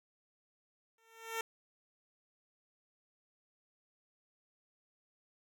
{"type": "tone with exponential growth", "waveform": "10% pulse", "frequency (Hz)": 452.5, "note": "A4", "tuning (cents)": 48, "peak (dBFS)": -25, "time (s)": [0.98, 1.41], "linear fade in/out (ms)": 2, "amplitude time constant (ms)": 93, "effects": []}